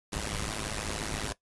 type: noise with amplitude modulation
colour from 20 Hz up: pink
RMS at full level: -30 dBFS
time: 0.12-1.33 s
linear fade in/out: 10 ms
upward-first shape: sine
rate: 106 Hz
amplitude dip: 95%
effects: noise-tail reverb RT60 0.1 s tail -17 dB re dry + resampled to 24000 Hz